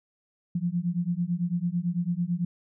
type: beating tone pair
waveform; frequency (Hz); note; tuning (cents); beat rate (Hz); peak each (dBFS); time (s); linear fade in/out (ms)
sine; 169.9 / 178.9; F3 / F3; -47 / +42; 9; -28; 0.55-2.45; 5
effects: none